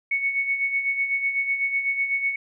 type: tone with tremolo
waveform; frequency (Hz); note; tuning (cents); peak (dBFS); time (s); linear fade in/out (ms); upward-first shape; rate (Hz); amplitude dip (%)
sine; 2217; C#7; 0; -19; 0.11-2.36; 5; sine; 8; 60
effects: none